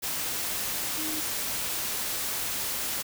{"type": "tone in noise", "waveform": "sine", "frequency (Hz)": 311.1, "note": "D#4", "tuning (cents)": 0, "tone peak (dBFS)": -35, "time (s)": [0.97, 1.21], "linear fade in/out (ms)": 20, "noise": "white", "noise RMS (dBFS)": -31, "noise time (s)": [0.02, 3.03], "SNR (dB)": -7, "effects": []}